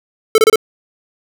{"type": "tone bursts", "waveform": "square", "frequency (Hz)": 440, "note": "A4", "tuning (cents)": 0, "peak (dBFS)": -6, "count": 4, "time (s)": [0.35, 0.558], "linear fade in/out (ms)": 2, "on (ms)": 31, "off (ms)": 28, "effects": []}